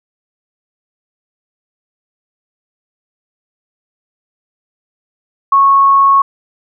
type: tone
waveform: sine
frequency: 1101 Hz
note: C#6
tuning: 12 cents flat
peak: -5 dBFS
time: 5.52-6.22 s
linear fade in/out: 5 ms
effects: none